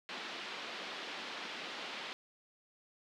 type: band-pass noise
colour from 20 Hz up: white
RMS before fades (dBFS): -44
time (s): 0.09-2.13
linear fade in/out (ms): 0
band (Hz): 210 to 3900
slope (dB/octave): 24
effects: none